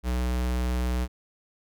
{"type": "tone", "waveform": "square", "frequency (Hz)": 61.74, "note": "B1", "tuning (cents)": 0, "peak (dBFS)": -25, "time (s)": [0.03, 1.08], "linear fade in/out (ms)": 50, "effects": []}